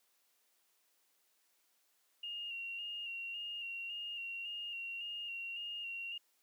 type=tone with vibrato; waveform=sine; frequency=2794 Hz; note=F7; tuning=in tune; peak=-40 dBFS; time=2.23-6.18 s; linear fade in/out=5 ms; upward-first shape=square; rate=1.8 Hz; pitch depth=28 cents each way; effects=white hiss -75 dBFS RMS until 6.42 s + high-pass 300 Hz 12 dB/octave